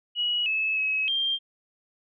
sine tone with pitch steps, 2914 / 2598 / 2563 / 3184 Hz, F#7 / E7 / E7 / G7, -27 / -26 / -49 / +26 cents, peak -23 dBFS, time 0.15-1.39 s, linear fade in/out 50 ms, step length 310 ms, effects none

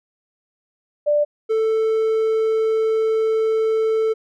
sine / triangle tone pair in turn, 590 / 442 Hz, D5 / A4, +8 / +8 cents, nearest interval perfect fourth, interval 500 cents, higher first, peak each -14 dBFS, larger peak neither, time 1.06-1.25 / 1.49-4.14 s, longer second, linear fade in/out 20 ms, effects none

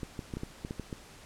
clicks, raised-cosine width 3 ms, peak -23 dBFS, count 9, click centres 0.032 / 0.192 / 0.338 / 0.37 / 0.434 / 0.649 / 0.709 / 0.797 / 0.928 s, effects pink hiss -52 dBFS RMS until 1.25 s + low-pass 10000 Hz 12 dB/octave

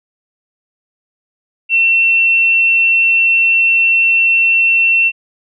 sine tone, 2703 Hz, E7, 43 cents sharp, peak -8 dBFS, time 1.69-5.12 s, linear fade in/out 50 ms, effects none

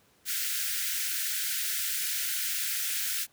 white high-pass noise, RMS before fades -31 dBFS, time 0.25-3.27 s, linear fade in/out 50 ms, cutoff 1400 Hz, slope 96 dB/octave, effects pink hiss -64 dBFS RMS until 3.32 s + high-pass 80 Hz 12 dB/octave

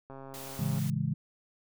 click train, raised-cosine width 1 ms, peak -32 dBFS, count 94, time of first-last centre 0.1-0.789 s, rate 135 Hz
white noise, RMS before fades -45 dBFS, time 0.34-0.9 s, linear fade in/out 0 ms
sine chord, A major seventh, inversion none, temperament equal, 110 / 138.59 / 164.81 / 207.7 Hz, A2 / C#3 / E3 / G#3, 0 / 0 / 0 / 0 cents, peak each -37 / -31 / -33 / -35 dBFS, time 0.59-1.14 s, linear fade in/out 5 ms
effects none

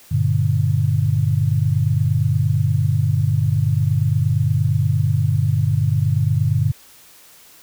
sine chord, G minor, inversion none, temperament equal with one note detuned, 98 / 118.44 / 146.83 Hz, G2 / Bb2 / D3, 0 / +28 / 0 cents, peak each -19 dBFS, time 0.11-6.72 s, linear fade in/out 10 ms, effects white hiss -47 dBFS RMS until 7.62 s

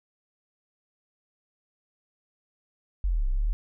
sine linear two-way sweep, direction down then up, 49 to 30.51 to 41.92 Hz, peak -22 dBFS, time 3.04-3.53 s, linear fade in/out 0 ms, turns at 3.28 s, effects none

